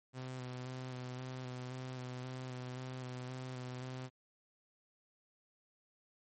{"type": "tone with vibrato", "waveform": "sawtooth", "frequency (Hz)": 127.3, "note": "C3", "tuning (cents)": -47, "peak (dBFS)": -38, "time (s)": [0.13, 4.1], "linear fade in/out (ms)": 50, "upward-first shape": "square", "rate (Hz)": 1.9, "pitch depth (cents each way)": 18, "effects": ["MP3 32 kbps"]}